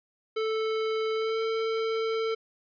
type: tone with pitch glide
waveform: square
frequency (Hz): 440 to 447.2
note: A4 to A4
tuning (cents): 0 to +28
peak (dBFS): -27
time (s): 0.36-2.35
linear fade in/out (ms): 10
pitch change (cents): +28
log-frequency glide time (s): 1.14-1.39
effects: resampled to 11025 Hz